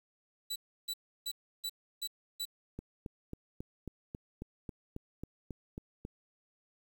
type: tone bursts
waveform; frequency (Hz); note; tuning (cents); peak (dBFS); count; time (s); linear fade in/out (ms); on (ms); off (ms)
sawtooth; 3951; B7; 0; -32; 6; 0.5-2.454; 10; 59; 320
type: click train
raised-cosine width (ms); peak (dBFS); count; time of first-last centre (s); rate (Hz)
3; -28; 13; 2.79-6.051; 3.68
effects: 10-bit